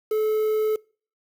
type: tone with quantisation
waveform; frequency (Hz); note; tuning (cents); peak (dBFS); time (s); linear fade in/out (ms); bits
triangle; 431.9; A4; -32; -18; 0.11-0.76; 5; 7
effects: noise-tail reverb RT60 0.4 s tail -24 dB re dry